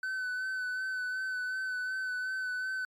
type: tone with vibrato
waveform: triangle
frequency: 1513 Hz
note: F#6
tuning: 38 cents sharp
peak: -30 dBFS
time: 0.03-2.85 s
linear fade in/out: 2 ms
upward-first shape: sine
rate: 2.7 Hz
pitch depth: 23 cents each way
effects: MP3 64 kbps